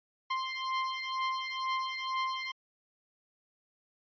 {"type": "beating tone pair", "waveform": "sawtooth", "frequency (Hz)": [1046.5, 1048.6], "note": ["C6", "C6"], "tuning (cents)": [0, 3], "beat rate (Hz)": 2.1, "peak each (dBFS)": -31, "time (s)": [0.3, 2.52], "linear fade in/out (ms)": 10, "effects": ["resampled to 11025 Hz"]}